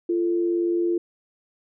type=tone pair together; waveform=sine; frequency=344.3 / 442.4 Hz; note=F4 / A4; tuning=-25 / +9 cents; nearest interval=major third; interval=434 cents; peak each=-20 / -31 dBFS; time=0.09-0.98 s; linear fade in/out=5 ms; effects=none